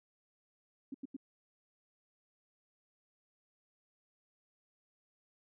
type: tone bursts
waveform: sine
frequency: 271.1 Hz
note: C#4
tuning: 38 cents flat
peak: -39 dBFS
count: 3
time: 0.92-1.166 s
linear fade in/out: 5 ms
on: 24 ms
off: 87 ms
effects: none